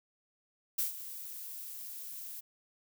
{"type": "noise with ADSR envelope", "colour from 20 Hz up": "violet", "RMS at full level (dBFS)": -30, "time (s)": [0.78, 2.41], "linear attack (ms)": 9, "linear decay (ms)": 130, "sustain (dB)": -14, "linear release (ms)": 15, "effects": []}